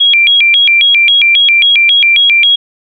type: tone with vibrato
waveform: sine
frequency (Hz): 2794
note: F7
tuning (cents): 0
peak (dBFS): -4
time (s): 0-2.56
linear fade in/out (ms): 10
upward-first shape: square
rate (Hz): 3.7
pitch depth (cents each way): 290
effects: none